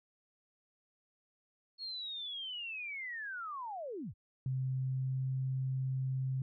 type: linear sweep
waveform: sine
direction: down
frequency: 4339 to 59.4 Hz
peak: -39 dBFS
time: 1.78-4.14 s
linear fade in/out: 50 ms
type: tone with pitch glide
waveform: sine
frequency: 130.7 to 131.53 Hz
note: C3 to C3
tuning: -1 to +9 cents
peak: -32 dBFS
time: 4.46-6.42 s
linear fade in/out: 2 ms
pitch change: +10 cents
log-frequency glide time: 4.75-5.3 s
effects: none